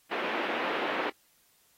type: band-pass noise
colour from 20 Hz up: pink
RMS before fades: -32 dBFS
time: 0.11-1.1 s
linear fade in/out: 5 ms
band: 300 to 2800 Hz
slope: 24 dB/octave
effects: white hiss -66 dBFS RMS until 1.77 s + AAC 48 kbps